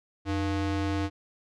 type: ring-modulated tone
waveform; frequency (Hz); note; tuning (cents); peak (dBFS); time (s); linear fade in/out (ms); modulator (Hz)
square; 196; G3; 0; -24; 0.25-1.1; 50; 107
effects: low-pass 5000 Hz 12 dB/octave